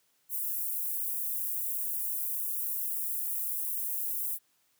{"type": "high-pass noise", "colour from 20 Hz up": "white", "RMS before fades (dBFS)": -33, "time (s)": [0.29, 4.39], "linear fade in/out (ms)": 50, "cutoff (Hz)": 11000, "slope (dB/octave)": 24, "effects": ["white hiss -71 dBFS RMS until 4.79 s", "high-pass 100 Hz 12 dB/octave"]}